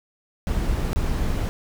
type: noise with dropouts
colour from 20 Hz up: brown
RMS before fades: -23 dBFS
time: 0.47-1.49 s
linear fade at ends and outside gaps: 0 ms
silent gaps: 0.931-0.96 s
effects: none